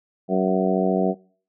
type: harmonic tone with a mistuned harmonic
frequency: 94.1 Hz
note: F#2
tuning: 30 cents sharp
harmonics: 2 / 3 / 4 / 5 / 6 / 7 / 8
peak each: -22 / -27 / -25 / -26 / -30 / -25 / -29 dBFS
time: 0.28-1.15 s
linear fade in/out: 50 ms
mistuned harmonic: 8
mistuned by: -24 cents
effects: noise-tail reverb RT60 0.5 s tail -25 dB re dry